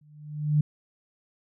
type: tone with exponential growth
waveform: sine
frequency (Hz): 150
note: D3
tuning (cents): +37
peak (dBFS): -16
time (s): 0.01-0.61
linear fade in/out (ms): 5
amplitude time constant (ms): 130
effects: none